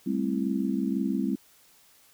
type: chord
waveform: sine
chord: A minor seventh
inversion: third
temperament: just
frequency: 198 / 220 / 264 / 330 Hz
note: G3 / A3 / C4 / E4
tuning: +18 / 0 / +16 / +2 cents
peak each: -29 / -32 / -29 / -33 dBFS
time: 0.06-1.36 s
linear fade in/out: 10 ms
effects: white hiss -59 dBFS RMS until 2.13 s